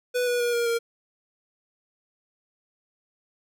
square tone with pitch steps, 493.9 / 486.5 / 479.3 / 472.1 / 465.1 Hz, B4 / B4 / A#4 / A#4 / A#4, 0 / -26 / +48 / +22 / -4 cents, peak -23 dBFS, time 0.14-0.79 s, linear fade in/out 20 ms, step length 130 ms, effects none

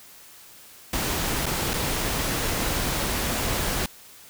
pink noise with dropouts, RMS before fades -26 dBFS, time 0.93-3.86 s, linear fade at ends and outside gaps 2 ms, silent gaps 1.458-1.464 / 1.734-1.738 s, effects white hiss -48 dBFS RMS until 4.29 s

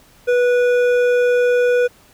triangle tone with hard clipping, 490 Hz, B4, 14 cents flat, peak -14 dBFS, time 0.27-1.88 s, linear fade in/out 20 ms, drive 13 dB, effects pink hiss -50 dBFS RMS until 2.13 s

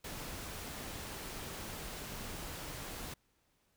pink noise, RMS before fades -44 dBFS, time 0.04-3.14 s, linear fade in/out 5 ms, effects pink hiss -75 dBFS RMS until 3.76 s

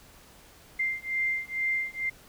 sine beating tone pair, 2093 / 2095.2 Hz, C7 / C7, 0 / +2 cents, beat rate 2.2 Hz, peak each -30 / -30 dBFS, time 0.79-2.1 s, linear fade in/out 10 ms, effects pink hiss -54 dBFS RMS until 2.28 s

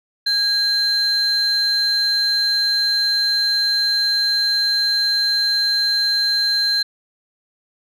sine tone pair together, 1636 / 4122 Hz, G#6 / C8, -26 / -27 cents, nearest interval octave + major third, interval 1599 cents, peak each -22 / -14 dBFS, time 0.26-6.83 s, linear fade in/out 10 ms, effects tanh soft clip ceiling -13 dBFS

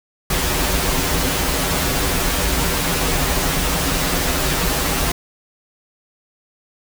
pink noise with comb filter, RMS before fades -19 dBFS, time 0.3-5.12 s, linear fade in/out 5 ms, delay 9.2 ms, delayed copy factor -1, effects none

